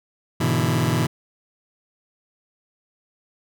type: chord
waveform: sawtooth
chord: E dominant seventh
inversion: first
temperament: just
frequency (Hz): 103.01 / 123.61 / 148.33 / 164.81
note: G#2 / B2 / D3 / E3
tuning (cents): -14 / +2 / +18 / 0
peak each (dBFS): -22 / -18 / -23 / -19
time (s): 0.4-1.07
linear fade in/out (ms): 10
effects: none

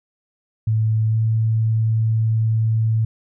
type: tone with pitch glide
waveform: sine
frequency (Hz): 110 to 111.34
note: A2 to A2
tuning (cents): 0 to +21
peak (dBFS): -15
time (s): 0.67-3.05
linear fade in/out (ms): 5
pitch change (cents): +21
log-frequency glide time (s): 1.09-1.16
effects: none

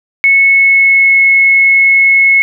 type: tone with pitch glide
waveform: sine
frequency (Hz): 2200 to 2185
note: C#7 to C#7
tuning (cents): -14 to -26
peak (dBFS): -4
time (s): 0.24-2.42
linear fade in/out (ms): 0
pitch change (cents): -12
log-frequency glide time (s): 0.43-1.19
effects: none

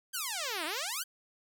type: exponential two-way sweep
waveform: 5% pulse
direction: down then up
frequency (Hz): 1623 to 295.9 to 1623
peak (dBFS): -22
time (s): 0.13-1.04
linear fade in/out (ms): 20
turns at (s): 0.65
effects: none

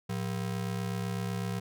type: ring-modulated tone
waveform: square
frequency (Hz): 145.7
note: D3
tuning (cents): -13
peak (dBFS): -29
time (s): 0.09-1.6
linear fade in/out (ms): 10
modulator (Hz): 34
effects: none

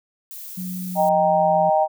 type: noise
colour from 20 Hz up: violet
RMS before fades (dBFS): -36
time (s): 0.31-1.09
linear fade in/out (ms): 0
type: tone with pitch glide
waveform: sine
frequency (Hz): 183.4 to 173.61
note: F#3 to F3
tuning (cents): -15 to -10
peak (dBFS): -27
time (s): 0.57-1.7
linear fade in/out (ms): 10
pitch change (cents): -95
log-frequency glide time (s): 0.84-1.48
type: chord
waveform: sine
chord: Eb major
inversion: none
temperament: equal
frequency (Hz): 622.3 / 784 / 932.3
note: Eb5 / G5 / Bb5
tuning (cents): 0 / 0 / 0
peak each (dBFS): -18 / -18 / -24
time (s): 0.95-1.88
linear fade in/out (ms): 50
effects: none

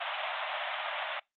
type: band-pass noise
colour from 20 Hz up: pink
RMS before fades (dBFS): -35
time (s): 0-1.2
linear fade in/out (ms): 10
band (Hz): 590 to 3600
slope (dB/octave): 96
effects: noise-tail reverb RT60 0.2 s tail -25 dB re dry + Opus 24 kbps

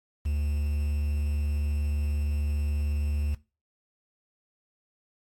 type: tone with quantisation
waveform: triangle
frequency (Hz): 73.42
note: D2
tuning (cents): 0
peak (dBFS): -23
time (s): 0.25-3.35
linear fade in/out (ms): 10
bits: 8
effects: noise-tail reverb RT60 0.3 s tail -19 dB re dry + AAC 64 kbps

